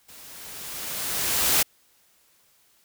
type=noise with level ramp; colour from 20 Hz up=white; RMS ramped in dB=-47 to -19 dBFS; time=0.08-1.63 s; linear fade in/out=10 ms; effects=white hiss -62 dBFS RMS until 2.84 s